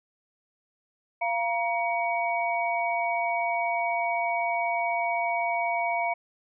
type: tone cluster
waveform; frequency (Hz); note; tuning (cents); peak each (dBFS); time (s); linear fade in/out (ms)
sine; 690 / 945 / 2254; F5 / A#5 / C#7; -21 / +23 / +28; -27 / -30 / -30; 1.21-6.14; 10
effects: none